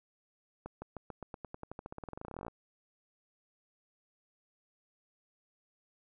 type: accelerating click train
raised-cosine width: 1 ms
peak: -28 dBFS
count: 30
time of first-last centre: 0.66-2.482 s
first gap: 160 ms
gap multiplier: 0.92
effects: none